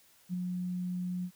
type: tone with ADSR envelope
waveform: sine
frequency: 180.2 Hz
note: F#3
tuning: 45 cents flat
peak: -29 dBFS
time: 0.29-1.31 s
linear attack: 47 ms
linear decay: 6 ms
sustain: -3 dB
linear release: 68 ms
effects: white hiss -63 dBFS RMS until 1.35 s